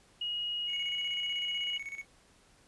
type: tone with pitch glide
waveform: sine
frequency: 2889 to 2907 Hz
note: F#7 to F#7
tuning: -42 to -31 cents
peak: -32 dBFS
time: 0.21-1.78 s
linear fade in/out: 5 ms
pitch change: +11 cents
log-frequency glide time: 0.77-0.95 s
type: tone with tremolo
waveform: triangle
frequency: 2217 Hz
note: C#7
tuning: in tune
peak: -35 dBFS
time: 0.67-2.05 s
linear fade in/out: 50 ms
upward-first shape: square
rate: 16 Hz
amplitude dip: 70%
effects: pink hiss -63 dBFS RMS until 2.67 s + resampled to 24000 Hz